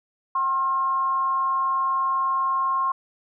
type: tone with frequency modulation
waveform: sine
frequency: 1070 Hz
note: C6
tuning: 38 cents sharp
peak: -20 dBFS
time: 0.35-2.92 s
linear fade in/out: 5 ms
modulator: 308 Hz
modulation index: 0.25
effects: none